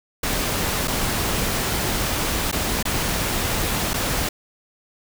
pink noise with dropouts, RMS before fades -23 dBFS, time 0.23-4.29 s, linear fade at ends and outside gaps 5 ms, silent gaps 0.875-0.879 / 2.515-2.525 / 2.828-2.852 / 3.934-3.94 s, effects none

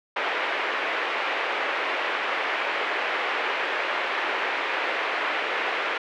white band-pass noise, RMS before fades -27 dBFS, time 0.16-5.98 s, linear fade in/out 5 ms, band 380 to 2500 Hz, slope 24 dB/octave, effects none

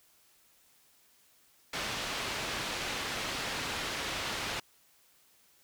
white low-pass noise, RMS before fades -36 dBFS, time 1.73-4.6 s, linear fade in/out 5 ms, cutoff 3700 Hz, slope 12 dB/octave, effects white hiss -65 dBFS RMS until 5.63 s

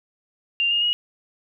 sine tone with pitch steps, 2788 / 2838 / 2890 Hz, F7 / F7 / F#7, -4 / +27 / -41 cents, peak -18 dBFS, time 0.6-0.93 s, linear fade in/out 0 ms, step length 110 ms, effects none

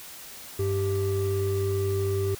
triangle tone pair together, 98 / 391.8 Hz, G2 / G4, 0 / -1 cents, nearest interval 2 octaves, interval 2399 cents, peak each -24 dBFS, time 0.59-2.35 s, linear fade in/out 5 ms, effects tanh soft clip ceiling -14 dBFS + white hiss -43 dBFS RMS until 2.39 s

